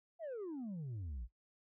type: exponential sweep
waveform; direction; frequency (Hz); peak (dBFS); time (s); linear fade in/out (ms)
sine; down; 698.5 to 50.2; -38; 0.19-1.28; 50
effects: noise-tail reverb RT60 0.1 s tail -18 dB re dry + tanh soft clip ceiling -40 dBFS